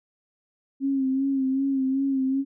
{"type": "tone with vibrato", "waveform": "sine", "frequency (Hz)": 268.7, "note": "C4", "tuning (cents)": 46, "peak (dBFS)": -21, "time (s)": [0.8, 2.45], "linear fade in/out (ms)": 50, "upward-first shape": "sine", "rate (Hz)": 2.6, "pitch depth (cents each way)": 41, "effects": []}